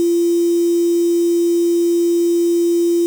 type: tone with quantisation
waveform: sine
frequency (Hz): 342.4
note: F4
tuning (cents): -34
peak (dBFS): -12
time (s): 0-3.06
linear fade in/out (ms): 0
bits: 5
effects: none